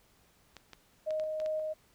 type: clicks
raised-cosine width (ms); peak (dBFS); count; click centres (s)
0.2; -29; 6; 0.567 / 0.733 / 1.107 / 1.198 / 1.401 / 1.461
type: tone with tremolo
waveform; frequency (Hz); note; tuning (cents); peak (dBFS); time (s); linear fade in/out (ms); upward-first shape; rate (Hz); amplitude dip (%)
sine; 622.3; D#5; 0; -30; 1.06-1.74; 20; square; 2.8; 25
effects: pink hiss -66 dBFS RMS until 1.94 s